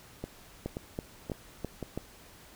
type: two click trains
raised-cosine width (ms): 2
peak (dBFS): -22 / -20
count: 4 / 5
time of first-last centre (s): 0.24-1.827 / 0.66-1.976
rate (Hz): 1.89 / 3.04
effects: pink hiss -54 dBFS RMS until 2.55 s